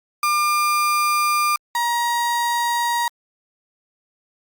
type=tone pair in turn; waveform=35% pulse; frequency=1200 / 948 Hz; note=D6 / A#5; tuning=+37 / +29 cents; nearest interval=major third; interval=408 cents; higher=first; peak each=-15 / -17 dBFS; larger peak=first; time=0.23-1.56 / 1.75-3.08 s; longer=neither; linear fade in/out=2 ms; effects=Opus 48 kbps